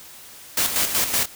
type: noise with tremolo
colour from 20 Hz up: white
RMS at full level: -20 dBFS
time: 0.57-1.26 s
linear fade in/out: 5 ms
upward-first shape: square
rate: 5.3 Hz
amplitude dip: 55%
effects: white hiss -43 dBFS RMS until 1.35 s